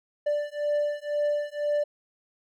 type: beating tone pair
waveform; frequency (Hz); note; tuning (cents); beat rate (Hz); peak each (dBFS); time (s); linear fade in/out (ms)
triangle; 587.3 / 589.3; D5 / D5; 0 / +6; 2; -26; 0.26-1.84; 10
effects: none